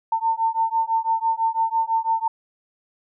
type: beating tone pair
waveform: sine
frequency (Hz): 899 / 905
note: A5 / A5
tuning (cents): +37 / +48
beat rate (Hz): 6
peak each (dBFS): -22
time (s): 0.12-2.28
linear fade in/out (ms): 5
effects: none